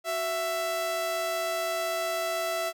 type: tone pair together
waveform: sawtooth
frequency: 370 / 664.2 Hz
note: F#4 / E5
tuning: 0 / +13 cents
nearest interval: minor seventh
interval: 1013 cents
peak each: -35 / -24 dBFS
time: 0.04-2.73 s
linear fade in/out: 50 ms
effects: none